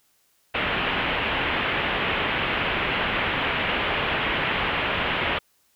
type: low-pass noise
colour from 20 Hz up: white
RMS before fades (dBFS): -25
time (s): 0.54-5.39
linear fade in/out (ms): 10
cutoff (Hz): 3100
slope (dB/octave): 48
effects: white hiss -65 dBFS RMS until 5.75 s